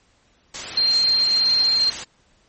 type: tone in noise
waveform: sine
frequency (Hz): 4186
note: C8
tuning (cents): 0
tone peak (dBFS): -15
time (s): 0.77-1.9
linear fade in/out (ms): 5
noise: white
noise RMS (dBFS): -30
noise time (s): 0.54-2.04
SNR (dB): +12
effects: pink hiss -60 dBFS RMS until 2.48 s + MP3 32 kbps